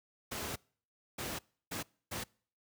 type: noise bursts at uneven times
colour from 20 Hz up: pink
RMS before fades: -39 dBFS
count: 4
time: 0.31-0.56 / 1.18-1.39 / 1.71-1.83 / 2.11-2.24 s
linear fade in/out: 10 ms
effects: noise-tail reverb RT60 0.5 s tail -26 dB re dry + high-pass 80 Hz 12 dB/octave